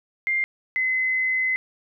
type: tone pair in turn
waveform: sine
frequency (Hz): 2100 / 2040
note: C7 / C7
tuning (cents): +6 / -44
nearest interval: minor second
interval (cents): 50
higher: first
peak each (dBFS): -20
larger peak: neither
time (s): 0.27-0.44 / 0.76-1.56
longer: second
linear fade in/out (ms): 0
effects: none